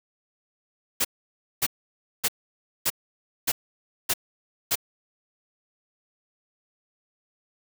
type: noise bursts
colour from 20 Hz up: white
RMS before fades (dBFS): -23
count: 7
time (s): 1-4.756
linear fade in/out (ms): 10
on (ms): 48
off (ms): 570
effects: none